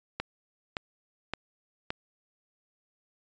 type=click train; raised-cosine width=0.3 ms; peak=-15 dBFS; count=4; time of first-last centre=0.2-1.905 s; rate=1.76 Hz; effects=resampled to 16000 Hz